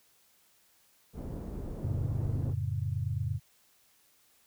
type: low-pass noise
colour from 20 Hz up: pink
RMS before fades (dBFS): -39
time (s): 1.13-2.55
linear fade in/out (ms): 50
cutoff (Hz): 410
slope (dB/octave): 12
type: chord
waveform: sine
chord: F augmented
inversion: none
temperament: equal with one note detuned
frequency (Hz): 89.4 / 110 / 138.59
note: F2 / A2 / C#3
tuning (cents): +41 / 0 / 0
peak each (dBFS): -34 / -33 / -35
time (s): 1.81-3.4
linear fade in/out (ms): 50
effects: white hiss -66 dBFS RMS until 4.46 s